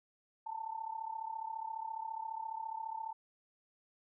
sine tone with amplitude modulation, 890 Hz, A5, 20 cents sharp, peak -35 dBFS, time 0.46-3.13 s, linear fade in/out 10 ms, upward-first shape sine, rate 34.6 Hz, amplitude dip 80%, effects none

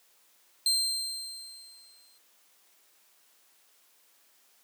30% pulse tone with exponential decay, 4154 Hz, C8, 13 cents flat, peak -19 dBFS, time 0.66-2.18 s, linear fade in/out 2 ms, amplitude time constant 330 ms, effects white hiss -64 dBFS RMS until 4.63 s + high-pass 300 Hz 12 dB/octave

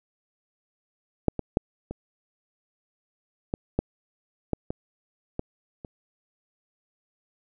clicks, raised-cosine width 2 ms, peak -6 / -15 / -6 / -20 / -13 / -9 / -11 / -16 / -15 / -25 dBFS, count 10, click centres 1.283 / 1.393 / 1.571 / 1.91 / 3.539 / 3.79 / 4.533 / 4.705 / 5.394 / 5.848 s, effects none

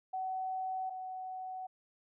sine tone pair in turn, 753 / 747.8 Hz, F#5 / F#5, +30 / +18 cents, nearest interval unison, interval 12 cents, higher first, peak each -34 / -39 dBFS, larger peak first, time 0.13-0.9 / 0.9-1.67 s, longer neither, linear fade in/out 10 ms, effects none

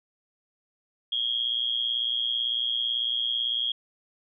sine tone with amplitude modulation, 3275 Hz, G#7, 25 cents flat, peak -21 dBFS, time 1.12-3.72 s, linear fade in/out 5 ms, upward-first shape sine, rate 118 Hz, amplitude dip 80%, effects none

